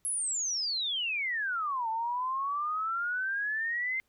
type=exponential two-way sweep; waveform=sine; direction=down then up; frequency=11080 to 880 to 2101 Hz; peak=-29 dBFS; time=0.05-4 s; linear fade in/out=0 ms; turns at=1.89 s; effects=pink hiss -74 dBFS RMS until 4.08 s